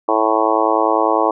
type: harmonic tone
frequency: 110 Hz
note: A2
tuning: in tune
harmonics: 3 / 4 / 5 / 6 / 7 / 8 / 9 / 10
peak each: -21 / -21 / -21 / -21 / -21 / -21 / -21 / -21 dBFS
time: 0.08-1.31 s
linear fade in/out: 5 ms
effects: none